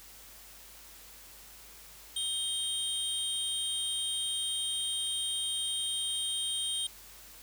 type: tone cluster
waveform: sine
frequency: 3170 / 3719 / 8830 Hz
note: G7 / A#7 / C#9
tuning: +19 / -5 / -8 cents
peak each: -33 / -37 / -36 dBFS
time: 2.16-6.87 s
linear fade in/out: 5 ms
effects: added 50 Hz sine -60 dBFS peak until 7.42 s + white hiss -52 dBFS RMS until 7.42 s